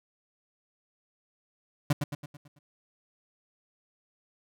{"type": "tone with echo", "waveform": "35% pulse", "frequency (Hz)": 145.5, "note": "D3", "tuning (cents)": -16, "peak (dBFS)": -19, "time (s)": [1.9, 1.93], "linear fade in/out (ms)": 5, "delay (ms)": 110, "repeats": 6, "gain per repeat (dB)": -6, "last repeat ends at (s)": 2.59, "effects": []}